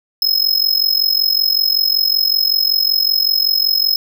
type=tone with amplitude modulation; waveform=square; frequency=5140 Hz; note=E8; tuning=45 cents flat; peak=-9 dBFS; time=0.22-3.96 s; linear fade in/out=2 ms; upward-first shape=sine; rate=45.3 Hz; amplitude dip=85%; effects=none